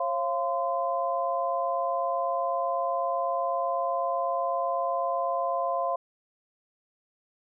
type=tone cluster; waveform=sine; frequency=542 / 690 / 1030 Hz; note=C#5 / F5 / C6; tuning=-39 / -21 / -28 cents; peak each=-31 / -28 / -30 dBFS; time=0-5.96 s; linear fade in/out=5 ms; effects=none